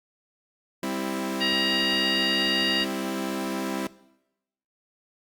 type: chord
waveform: sawtooth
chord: C major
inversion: second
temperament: equal with one note detuned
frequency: 197.7 / 261.6 / 329.6 Hz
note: G3 / C4 / E4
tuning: +15 / 0 / 0 cents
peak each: -28 dBFS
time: 0.83-3.87 s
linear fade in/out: 2 ms
type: harmonic tone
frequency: 944 Hz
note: A#5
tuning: 22 cents sharp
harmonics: 2 / 3 / 4 / 5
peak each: -29 / -26 / -32 / -30 dBFS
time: 1.4-2.85 s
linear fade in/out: 20 ms
effects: noise-tail reverb RT60 0.9 s tail -20 dB re dry + Opus 48 kbps